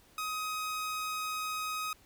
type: tone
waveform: sawtooth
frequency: 1259 Hz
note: D#6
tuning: 20 cents sharp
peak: -30 dBFS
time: 0.18-1.93 s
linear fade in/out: 2 ms
effects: pink hiss -62 dBFS RMS until 2.05 s